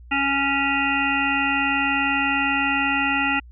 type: harmonic tone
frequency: 277.2 Hz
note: C#4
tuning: in tune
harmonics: 1 / 3 / 5 / 7 / 9 / 10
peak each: -26 / -26 / -26 / -26 / -26 / -26 dBFS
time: 0.11-3.4 s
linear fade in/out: 10 ms
effects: added 60 Hz sine -41 dBFS peak until 3.51 s